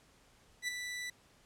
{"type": "tone with ADSR envelope", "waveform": "sawtooth", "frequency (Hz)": 1975.5, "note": "B6", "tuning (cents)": 0, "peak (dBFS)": -28, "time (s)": [0.62, 1.1], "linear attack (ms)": 60, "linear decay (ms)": 12, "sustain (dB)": -7, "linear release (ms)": 4, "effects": ["pink hiss -65 dBFS RMS until 1.45 s", "low-pass 10000 Hz 12 dB/octave"]}